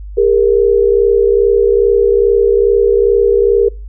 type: tone pair together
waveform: sine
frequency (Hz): 403.4 / 465.8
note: G4 / A#4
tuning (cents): +50 / -1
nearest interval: major second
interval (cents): 249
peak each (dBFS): -10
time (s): 0.17-3.69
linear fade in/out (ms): 10
effects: noise-tail reverb RT60 0.3 s tail -25 dB re dry + added 50 Hz sine -25 dBFS peak until 3.88 s